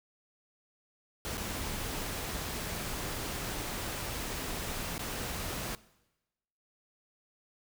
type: noise with dropouts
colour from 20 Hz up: pink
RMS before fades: -37 dBFS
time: 1.25-5.75 s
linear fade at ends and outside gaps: 0 ms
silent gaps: 1.372-1.378 / 4.98-4.993 s
effects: noise-tail reverb RT60 1.0 s tail -20 dB re dry